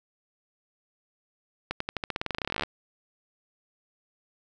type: accelerating click train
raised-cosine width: 0.3 ms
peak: -13 dBFS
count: 24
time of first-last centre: 1.71-2.635 s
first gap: 94 ms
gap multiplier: 0.91
effects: none